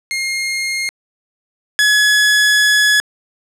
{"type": "tone pair in turn", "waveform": "sawtooth", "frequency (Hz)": [2134, 1693.8], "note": ["C7", "G#6"], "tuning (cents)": [34, 34], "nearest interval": "major third", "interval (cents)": 400, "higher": "first", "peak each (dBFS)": [-14, -6], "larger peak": "second", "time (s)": [[0.11, 0.89], [1.79, 3]], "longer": "second", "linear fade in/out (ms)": 0, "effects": ["low-pass 10000 Hz 12 dB/octave"]}